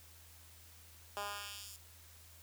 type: tone with high-pass filter sweep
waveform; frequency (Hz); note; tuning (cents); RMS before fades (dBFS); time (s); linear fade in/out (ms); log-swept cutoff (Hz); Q
10% pulse; 203.7; G#3; -33; -45; 1.17-1.76; 0; 640 to 7500; 0.98
effects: added 82 Hz sine -60 dBFS peak until 2.42 s + white hiss -60 dBFS RMS until 2.42 s